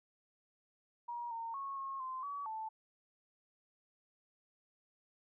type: tone with pitch steps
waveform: sine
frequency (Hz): 952 / 916 / 1098 / 1085 / 1038 / 1137 / 879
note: A#5 / A#5 / C#6 / C#6 / C6 / C#6 / A5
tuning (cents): +36 / -31 / -17 / -37 / -14 / +44 / -2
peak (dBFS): -39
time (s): 1.08-2.69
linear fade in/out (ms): 10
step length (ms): 230
effects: none